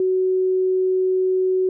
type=tone; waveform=sine; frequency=373 Hz; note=F#4; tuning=14 cents sharp; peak=-16 dBFS; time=0-1.69 s; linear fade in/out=2 ms; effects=none